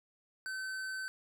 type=tone with hard clipping; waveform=sine; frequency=1532 Hz; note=G6; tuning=40 cents flat; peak=-39 dBFS; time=0.46-1.08 s; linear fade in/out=0 ms; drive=13 dB; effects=none